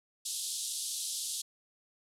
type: band-pass noise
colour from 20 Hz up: white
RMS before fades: -37 dBFS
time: 0.25-1.42 s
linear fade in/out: 10 ms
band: 3300 to 11000 Hz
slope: 48 dB/octave
effects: none